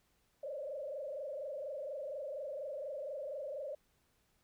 sine tone with frequency modulation, 569 Hz, C#5, 45 cents sharp, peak -39 dBFS, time 0.43-3.75 s, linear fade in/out 5 ms, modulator 24.2 Hz, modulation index 2, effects pink hiss -75 dBFS RMS until 4.43 s

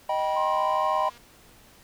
triangle chord, Eb augmented, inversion none, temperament just, 622.3 / 777.8 / 972.3 Hz, Eb5 / G5 / B5, 0 / -14 / -27 cents, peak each -26 dBFS, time 0.09-1.09 s, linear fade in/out 5 ms
click train, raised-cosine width 0.2 ms, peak -35 dBFS, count 236, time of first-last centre 0.19-1.177 s, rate 238 Hz
sine tone with vibrato, 1046.5 Hz, C6, in tune, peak -26 dBFS, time 0.36-1.1 s, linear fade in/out 10 ms, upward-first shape sine, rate 2.4 Hz, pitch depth 32 cents each way
effects pink hiss -54 dBFS RMS until 1.83 s

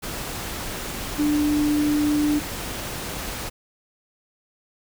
sine tone in noise, 296.8 Hz, D4, 18 cents sharp, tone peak -18 dBFS, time 1.18-2.4 s, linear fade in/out 20 ms, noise pink, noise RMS -31 dBFS, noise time 0.02-3.5 s, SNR +10 dB, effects none

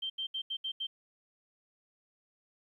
sine tone bursts at uneven times, 3140 Hz, G7, 2 cents sharp, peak -33 dBFS, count 6, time 0.02-0.1 / 0.18-0.27 / 0.34-0.42 / 0.5-0.57 / 0.64-0.72 / 0.8-0.87 s, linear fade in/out 10 ms, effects 12-bit

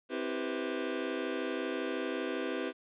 sawtooth chord, C major seventh, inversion none, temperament just, 261.6 / 327 / 392.4 / 490.5 Hz, C4 / E4 / G4 / B4, 0 / -14 / +2 / -12 cents, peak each -34 dBFS, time 0.09-2.73 s, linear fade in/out 50 ms, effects resampled to 8000 Hz + 11-bit

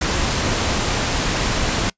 pink noise, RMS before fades -20 dBFS, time 0.01-1.9 s, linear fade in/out 5 ms, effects noise-tail reverb RT60 0.1 s tail -24 dB re dry + resampled to 16000 Hz

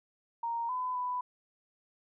sine tone with pitch steps, 931 / 1007 / 994 Hz, A#5 / B5 / B5, -2 / +33 / +11 cents, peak -31 dBFS, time 0.43-1.21 s, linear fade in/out 5 ms, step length 260 ms, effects none

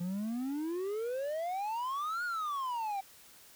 triangle exponential two-way sweep, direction up then down, 170.9 to 1464 to 766 Hz, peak -31 dBFS, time 0-3.01 s, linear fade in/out 10 ms, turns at 2.24 s, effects white hiss -57 dBFS RMS until 3.55 s

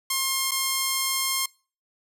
5% pulse tone with dropouts, 1066 Hz, C6, 32 cents sharp, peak -11 dBFS, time 0.1-1.46 s, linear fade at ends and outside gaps 5 ms, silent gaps 0.511-0.516 s, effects noise-tail reverb RT60 0.4 s tail -26 dB re dry

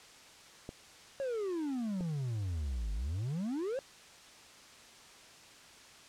clicks, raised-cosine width 2 ms, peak -28 dBFS, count 2, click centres 0.691 / 2.008 s
triangle exponential two-way sweep, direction down then up, 562 to 48.85 to 562 Hz, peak -31 dBFS, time 1.2-3.79 s, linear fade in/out 0 ms, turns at 2.93 s
effects white hiss -55 dBFS RMS until 6.08 s + low-pass 7000 Hz 12 dB/octave

